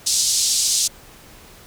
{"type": "band-pass noise", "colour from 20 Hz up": "white", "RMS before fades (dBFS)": -19, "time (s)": [0.06, 0.88], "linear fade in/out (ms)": 10, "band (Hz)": [4200, 8100], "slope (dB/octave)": 24, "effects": ["pink hiss -45 dBFS RMS until 1.66 s"]}